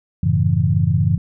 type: chord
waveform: sine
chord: F# minor seventh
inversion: none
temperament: equal with one note detuned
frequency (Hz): 92.5 / 109.11 / 138.59 / 164.81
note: F#2 / A2 / C#3 / E3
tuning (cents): 0 / -14 / 0 / 0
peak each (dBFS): -19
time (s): 0.23-1.18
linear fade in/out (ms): 5
effects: none